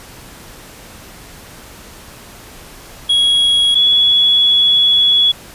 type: tone pair in turn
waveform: triangle / sine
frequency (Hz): 3322 / 3378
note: G#7 / G#7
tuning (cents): 0 / +29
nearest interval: unison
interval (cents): 29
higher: second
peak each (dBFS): -8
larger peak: neither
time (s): 3.09-3.75 / 3.75-5.32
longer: second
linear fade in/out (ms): 10
effects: pink hiss -37 dBFS RMS until 5.54 s + resampled to 32000 Hz